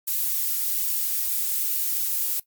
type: noise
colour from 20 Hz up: violet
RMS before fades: -25 dBFS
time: 0.07-2.4 s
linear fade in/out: 10 ms
effects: noise-tail reverb RT60 0.1 s tail -17 dB re dry + Opus 48 kbps